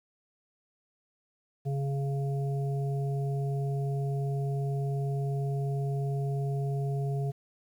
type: harmonic tone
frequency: 138.59 Hz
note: C#3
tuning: in tune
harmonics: 1 / 3 / 5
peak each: -28 / -38 / -42 dBFS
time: 1.65-7.32 s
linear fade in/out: 20 ms
effects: 10-bit